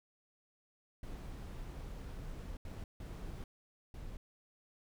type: noise bursts at uneven times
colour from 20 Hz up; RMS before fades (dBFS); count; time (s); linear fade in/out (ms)
brown; -45; 4; 1.03-2.57 / 2.65-2.84 / 3-3.44 / 3.94-4.17; 2
effects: none